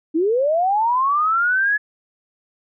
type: linear sweep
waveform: sine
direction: up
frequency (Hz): 300.4 to 1713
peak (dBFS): -15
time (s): 0.14-1.78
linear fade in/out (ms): 20
effects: none